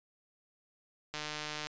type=click train; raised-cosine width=0.2 ms; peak=-21 dBFS; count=81; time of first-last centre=1.14-1.67 s; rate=151 Hz; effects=resampled to 16000 Hz